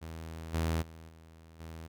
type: tone with level steps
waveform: sawtooth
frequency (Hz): 81.2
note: E2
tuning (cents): -26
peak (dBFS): -37 / -25 / -44 / -49 / -39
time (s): 0.01-1.88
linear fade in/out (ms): 20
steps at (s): 0.53 / 0.81 / 1.08 / 1.59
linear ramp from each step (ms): 20
effects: none